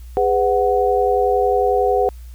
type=tone cluster; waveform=sine; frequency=410 / 501 / 741 Hz; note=G#4 / B4 / F#5; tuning=-22 / +25 / +2 cents; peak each=-18 dBFS; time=0.17-2.09 s; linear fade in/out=0 ms; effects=added 60 Hz sine -33 dBFS peak until 2.34 s + white hiss -53 dBFS RMS until 2.34 s